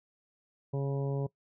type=harmonic tone; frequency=138.59 Hz; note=C#3; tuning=in tune; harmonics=1 / 2 / 3 / 4 / 5 / 6 / 7; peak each=-30 / -42 / -37 / -41 / -49 / -52 / -50 dBFS; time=0.73-1.27 s; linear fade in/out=10 ms; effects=noise-tail reverb RT60 0.1 s tail -20 dB re dry

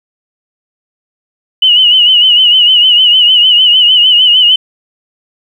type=tone with vibrato; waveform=sine; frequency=2960 Hz; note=F#7; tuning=in tune; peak=-3 dBFS; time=1.62-4.56 s; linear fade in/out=5 ms; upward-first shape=sine; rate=6.6 Hz; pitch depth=69 cents each way; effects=7-bit

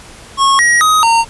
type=tone with pitch steps; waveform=square; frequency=1094 / 1899 / 1257 / 918 Hz; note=C#6 / A#6 / D#6 / A#5; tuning=-23 / +32 / +17 / -27 cents; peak=-8 dBFS; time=0.37-1.25 s; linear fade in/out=50 ms; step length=220 ms; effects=pink hiss -36 dBFS RMS until 1.29 s + resampled to 24000 Hz

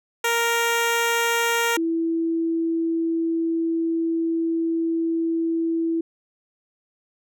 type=tone pair in turn; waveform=10% pulse / sine; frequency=466.2 / 329.7 Hz; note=A#4 / E4; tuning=0 / 0 cents; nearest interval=tritone; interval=600 cents; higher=first; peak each=-11 / -20 dBFS; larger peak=first; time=0.24-1.77 / 1.77-6.01 s; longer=second; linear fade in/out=5 ms; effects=none

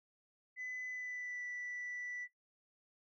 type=tone with pitch glide; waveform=sine; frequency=2008 to 1968.9 Hz; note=B6 to B6; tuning=+28 to -6 cents; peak=-39 dBFS; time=0.56-2.28 s; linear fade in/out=50 ms; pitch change=-34 cents; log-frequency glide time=0.89-1.43 s; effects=noise-tail reverb RT60 0.2 s tail -23 dB re dry + tanh soft clip ceiling -38 dBFS

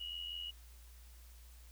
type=tone with amplitude modulation; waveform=sine; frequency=2900 Hz; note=F#7; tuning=35 cents flat; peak=-38 dBFS; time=0-0.51 s; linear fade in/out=10 ms; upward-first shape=sine; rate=85.4 Hz; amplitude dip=65%; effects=added 59 Hz sine -54 dBFS peak until 1.71 s + white hiss -64 dBFS RMS until 1.71 s

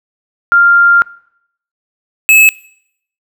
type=tone pair in turn; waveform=sine / square; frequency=1395 / 2591 Hz; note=F6 / E7; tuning=-2 / -30 cents; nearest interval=major seventh; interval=1072 cents; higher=second; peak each=-4 dBFS; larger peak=neither; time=0.52-1.02 / 2.29-2.49 s; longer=first; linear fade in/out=0 ms; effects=noise-tail reverb RT60 0.7 s tail -22 dB re dry

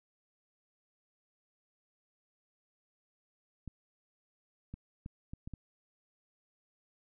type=clicks; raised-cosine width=5 ms; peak=-30 dBFS; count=6; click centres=3.677 / 4.74 / 5.061 / 5.335 / 5.475 / 5.537 s; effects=none

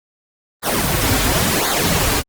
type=noise with flanger; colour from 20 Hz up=pink; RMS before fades=-17 dBFS; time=0.62-2.23 s; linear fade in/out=50 ms; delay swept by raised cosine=0.35 to 5.95 ms; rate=0.94 Hz; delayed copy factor=-0.8; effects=Opus 24 kbps

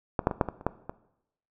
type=clicks; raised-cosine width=1 ms; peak=-11 / -7 / -16 / -7 / -17 / -28 / -10 / -20 dBFS; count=8; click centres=0.192 / 0.271 / 0.312 / 0.412 / 0.487 / 0.611 / 0.666 / 0.895 s; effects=noise-tail reverb RT60 0.8 s tail -17 dB re dry

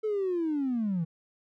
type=linear sweep; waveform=triangle; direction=down; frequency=440 to 157.4 Hz; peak=-23 dBFS; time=0.03-1.05 s; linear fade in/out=20 ms; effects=tanh soft clip ceiling -23 dBFS

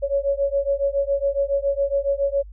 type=beating tone pair; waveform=sine; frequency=554.4 / 561.6 Hz; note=C#5 / C#5; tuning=0 / +22 cents; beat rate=7.2 Hz; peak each=-22 dBFS; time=0.02-2.43 s; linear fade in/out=20 ms; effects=added 50 Hz sine -37 dBFS peak until 2.52 s

